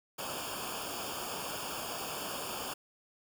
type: noise with comb filter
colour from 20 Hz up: pink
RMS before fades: -39 dBFS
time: 0.18-2.74 s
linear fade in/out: 10 ms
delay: 0.5 ms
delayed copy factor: -1
effects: none